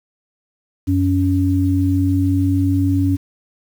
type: tone pair together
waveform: sine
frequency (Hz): 93.44 / 280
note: F#2 / C#4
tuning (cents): +18 / +18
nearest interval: octave + perfect fifth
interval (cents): 1900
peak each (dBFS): -16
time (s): 0.87-3.17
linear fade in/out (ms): 20
effects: 7-bit